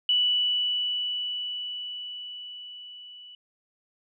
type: tone with level ramp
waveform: sine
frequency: 2960 Hz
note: F#7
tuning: in tune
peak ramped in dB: -19 to -44 dBFS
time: 0.09-3.35 s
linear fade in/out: 2 ms
effects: none